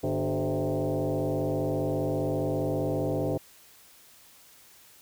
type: tone with frequency modulation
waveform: sine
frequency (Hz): 110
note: A2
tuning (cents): 0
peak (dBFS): -25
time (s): 0.03-3.38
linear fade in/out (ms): 10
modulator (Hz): 135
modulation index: 4.1
effects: white hiss -55 dBFS RMS until 5.01 s